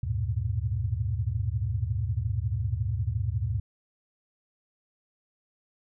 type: tone cluster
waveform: sine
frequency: 73 / 96.3 / 110.7 / 121.8 Hz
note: D2 / G2 / A2 / B2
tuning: -10 / -30 / +11 / -24 cents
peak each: -32 / -30 / -31 / -33 dBFS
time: 0.03-3.6 s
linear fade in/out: 5 ms
effects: none